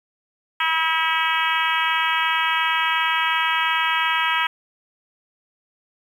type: harmonic tone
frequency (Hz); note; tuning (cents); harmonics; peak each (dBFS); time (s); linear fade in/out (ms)
322.8; E4; -36; 3 / 4 / 5 / 6 / 7 / 8 / 9 / 10; -24 / -25 / -26 / -27 / -27 / -28 / -29 / -29; 0.6-4.47; 5
effects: 8-bit